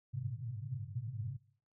pink band-pass noise, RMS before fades -41 dBFS, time 0.13-1.37 s, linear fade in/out 10 ms, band 100 to 140 Hz, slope 96 dB/octave, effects noise-tail reverb RT60 0.5 s tail -19 dB re dry

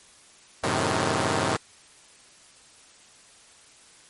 5% pulse chord, F# diminished seventh, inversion none, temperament equal, 92.5 / 110 / 130.81 / 155.56 Hz, F#2 / A2 / C3 / Eb3, 0 / 0 / 0 / 0 cents, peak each -17 dBFS, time 0.63-1.57 s, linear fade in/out 10 ms, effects white hiss -53 dBFS RMS until 4.09 s + MP3 48 kbps

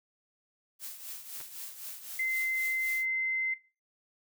blue noise with tremolo, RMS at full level -40 dBFS, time 0.79-3.06 s, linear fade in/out 50 ms, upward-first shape triangle, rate 3.9 Hz, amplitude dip 70%
clicks, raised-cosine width 0.3 ms, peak -32 dBFS, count 2, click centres 1.403 / 1.412 s
sine tone, 2069 Hz, C7, 20 cents flat, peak -28 dBFS, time 2.19-3.54 s, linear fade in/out 5 ms
effects noise-tail reverb RT60 0.3 s tail -18 dB re dry

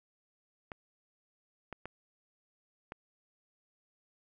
clicks, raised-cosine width 0.5 ms, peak -26 dBFS, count 4, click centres 0.718 / 1.727 / 1.856 / 2.921 s, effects none

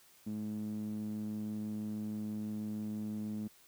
sawtooth tone with band-pass filter, 106.2 Hz, G#2, 39 cents sharp, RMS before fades -39 dBFS, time 0.26-3.48 s, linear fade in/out 10 ms, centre 230 Hz, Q 5.3, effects white hiss -63 dBFS RMS until 3.67 s

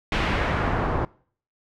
pink noise with low-pass filter sweep, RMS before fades -24 dBFS, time 0.12-1.05 s, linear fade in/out 2 ms, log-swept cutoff 2900 to 970 Hz, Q 1.2, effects noise-tail reverb RT60 0.5 s tail -23 dB re dry

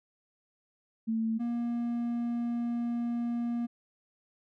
sine / triangle tone pair in turn, 224 / 236.9 Hz, A3 / A#3, +31 / +28 cents, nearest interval minor second, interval 97 cents, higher second, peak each -27 dBFS, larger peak neither, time 1.07-1.39 / 1.39-3.67 s, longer second, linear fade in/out 20 ms, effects none

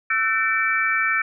sine tone cluster, 1328 / 1524 / 1797 / 2309 Hz, E6 / G6 / A6 / D7, +12 / -49 / +36 / -30 cents, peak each -24 / -26 / -24 / -22 dBFS, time 0.1-1.22 s, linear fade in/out 5 ms, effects none

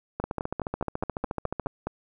two click trains, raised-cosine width 1 ms, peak -15 / -15 dBFS, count 21 / 9, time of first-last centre 0.24-1.669 / 0.2-1.87 s, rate 14 / 4.79 Hz, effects none

